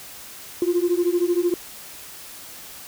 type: beating tone pair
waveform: sine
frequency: 344 / 357 Hz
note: F4 / F4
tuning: -26 / +38 cents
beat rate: 13 Hz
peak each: -20 dBFS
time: 0.62-1.54 s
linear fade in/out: 2 ms
effects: tanh soft clip ceiling -12 dBFS + white hiss -40 dBFS RMS until 2.87 s